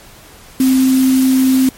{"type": "tone in noise", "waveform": "sine", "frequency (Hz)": 261.6, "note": "C4", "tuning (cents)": 0, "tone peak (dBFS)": -8, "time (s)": [0.6, 1.69], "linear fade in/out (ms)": 2, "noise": "white", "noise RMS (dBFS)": -25, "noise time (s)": [0.6, 1.69], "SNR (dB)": 14, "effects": ["pink hiss -40 dBFS RMS until 1.77 s", "MP3 64 kbps"]}